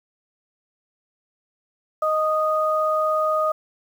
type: tone pair together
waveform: sine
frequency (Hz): 623 / 1239.5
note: D#5 / D#6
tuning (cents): +2 / -7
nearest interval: octave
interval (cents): 1191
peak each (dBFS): -21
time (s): 2.02-3.52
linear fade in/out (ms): 5
effects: 8-bit